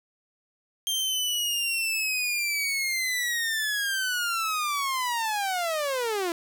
sawtooth linear sweep, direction down, 3186 to 329.6 Hz, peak -22 dBFS, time 0.87-6.32 s, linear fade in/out 0 ms, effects none

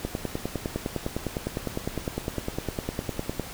click train, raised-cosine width 2 ms, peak -14 dBFS, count 34, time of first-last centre 0.05-3.397 s, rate 9.86 Hz, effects pink hiss -40 dBFS RMS until 3.53 s

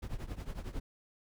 brown noise with tremolo, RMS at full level -36 dBFS, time 0.02-0.8 s, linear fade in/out 10 ms, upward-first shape triangle, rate 11 Hz, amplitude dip 90%, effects none

